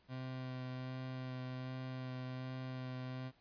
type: tone with vibrato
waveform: 30% pulse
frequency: 128.7 Hz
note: C3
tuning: 28 cents flat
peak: -39 dBFS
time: 0.08-3.32 s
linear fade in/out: 50 ms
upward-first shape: sine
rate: 1.3 Hz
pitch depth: 12 cents each way
effects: pink hiss -71 dBFS RMS until 3.4 s + resampled to 11025 Hz